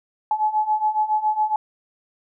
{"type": "beating tone pair", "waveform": "sine", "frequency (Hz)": [852, 859.2], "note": ["G#5", "A5"], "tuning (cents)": [44, -41], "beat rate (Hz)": 7.2, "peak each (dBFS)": [-23, -20], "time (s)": [0.31, 1.56], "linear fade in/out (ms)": 2, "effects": []}